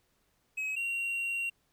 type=tone pair in turn; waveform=triangle; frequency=2551 / 2752 Hz; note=D#7 / F7; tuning=+43 / -26 cents; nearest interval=minor second; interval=131 cents; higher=second; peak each=-30 / -29 dBFS; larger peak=second; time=0.57-0.76 / 0.76-1.5 s; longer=second; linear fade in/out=10 ms; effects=pink hiss -73 dBFS RMS until 1.72 s